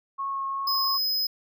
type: tone with vibrato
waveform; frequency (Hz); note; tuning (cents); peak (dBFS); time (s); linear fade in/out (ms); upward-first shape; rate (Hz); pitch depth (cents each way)
sine; 1092; C#6; -26; -27; 0.18-0.98; 20; triangle; 2.7; 10
type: tone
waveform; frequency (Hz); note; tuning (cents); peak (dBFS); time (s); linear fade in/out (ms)
square; 5060; D#8; +28; -24; 0.67-1.27; 5
effects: none